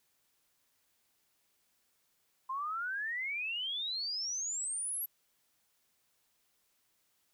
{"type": "exponential sweep", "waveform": "sine", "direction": "up", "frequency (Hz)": [1032, 11840], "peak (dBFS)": -34, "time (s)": [2.49, 5.06], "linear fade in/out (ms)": 10, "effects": ["white hiss -75 dBFS RMS until 7.33 s"]}